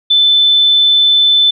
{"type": "tone", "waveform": "sine", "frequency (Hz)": 3520, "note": "A7", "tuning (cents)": 0, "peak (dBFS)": -6, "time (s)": [0.1, 1.51], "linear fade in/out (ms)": 10, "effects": []}